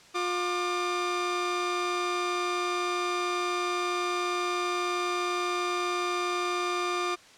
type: tone pair together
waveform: sawtooth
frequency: 355.8 / 1196.8 Hz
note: F4 / D6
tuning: +32 / +32 cents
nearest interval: octave + major sixth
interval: 2100 cents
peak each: -26 dBFS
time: 0.14-7.16 s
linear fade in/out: 20 ms
effects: white hiss -53 dBFS RMS until 7.37 s + low-pass 6000 Hz 12 dB/octave